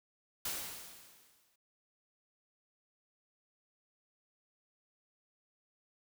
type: noise with exponential decay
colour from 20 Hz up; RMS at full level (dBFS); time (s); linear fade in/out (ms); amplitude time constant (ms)
white; -36; 0.45-1.56; 5; 240
effects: none